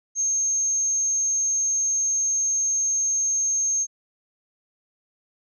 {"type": "tone", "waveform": "sine", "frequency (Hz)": 6410, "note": "G8", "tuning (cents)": 38, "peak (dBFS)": -20, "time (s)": [0.15, 3.87], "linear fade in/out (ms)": 50, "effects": []}